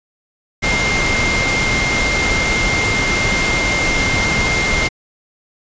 sine tone in noise, 2113 Hz, C7, 16 cents sharp, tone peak -17 dBFS, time 0.62-4.89 s, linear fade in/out 20 ms, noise pink, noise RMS -18 dBFS, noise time 0.62-4.89 s, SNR -2 dB, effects resampled to 16000 Hz

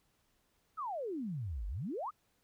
sine exponential two-way sweep, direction down then up, 1350 to 45.89 to 1350 Hz, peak -36 dBFS, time 0.77-2.11 s, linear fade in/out 20 ms, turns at 1.67 s, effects pink hiss -75 dBFS RMS until 2.43 s

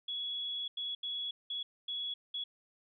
sine tone bursts at uneven times, 3368 Hz, G#7, 24 cents sharp, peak -35 dBFS, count 6, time 0.08-0.68 / 0.77-0.95 / 1.03-1.31 / 1.5-1.63 / 1.88-2.14 / 2.34-2.44 s, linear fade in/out 5 ms, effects none

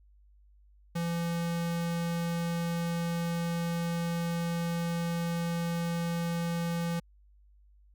square tone, 169.4 Hz, E3, 48 cents sharp, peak -30 dBFS, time 0.95-7 s, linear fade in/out 10 ms, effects added 50 Hz sine -57 dBFS peak until 7.94 s

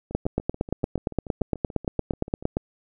two click trains, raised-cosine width 2 ms, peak -24 / -9 dBFS, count 17 / 22, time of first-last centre 0.11-2.425 / 0.15-2.569 s, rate 6.91 / 8.68 Hz, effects none

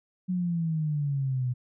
sine exponential sweep, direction down, 185 to 122.7 Hz, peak -25 dBFS, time 0.28-1.54 s, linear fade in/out 20 ms, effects none

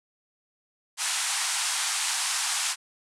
white band-pass noise, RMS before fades -28 dBFS, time 0.97-2.76 s, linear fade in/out 50 ms, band 760 to 9900 Hz, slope 48 dB/octave, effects none

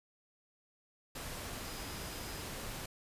sine tone in noise, 4986 Hz, D#8, 3 cents sharp, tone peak -54 dBFS, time 1.65-2.42 s, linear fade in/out 5 ms, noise pink, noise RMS -43 dBFS, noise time 1.15-2.86 s, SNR -14 dB, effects resampled to 32000 Hz

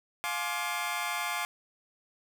20% pulse chord, D half-diminished seventh, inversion first, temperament just, 704.8 / 845.8 / 1057.2 / 1174.7 Hz, F5 / Ab5 / C6 / D6, +16 / +31 / +18 / 0 cents, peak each -32 dBFS, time 0.24-1.45 s, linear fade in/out 0 ms, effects none

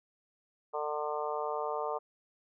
harmonic tone, 150 Hz, D3, 37 cents sharp, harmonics 3 / 4 / 5 / 6 / 7 / 8, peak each -37 / -38 / -39 / -40 / -40 / -41 dBFS, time 0.73-1.99 s, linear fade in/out 20 ms, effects none

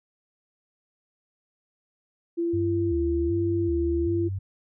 sine tone, 339.4 Hz, F4, 49 cents flat, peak -23 dBFS, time 2.37-4.29 s, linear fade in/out 20 ms
sine tone with vibrato, 85.3 Hz, F2, 40 cents flat, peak -27 dBFS, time 2.53-4.39 s, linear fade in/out 10 ms, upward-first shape square, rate 1.3 Hz, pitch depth 210 cents each way
effects none

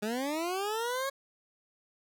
20% pulse linear sweep, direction up, 203.3 to 554.4 Hz, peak -26 dBFS, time 0.02-1.1 s, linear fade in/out 10 ms, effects none

